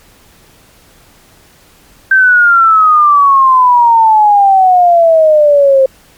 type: exponential sweep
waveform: sine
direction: down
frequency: 1568 to 526 Hz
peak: -3 dBFS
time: 2.11-5.86 s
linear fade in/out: 5 ms
effects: pink hiss -44 dBFS RMS until 6.17 s + MP3 96 kbps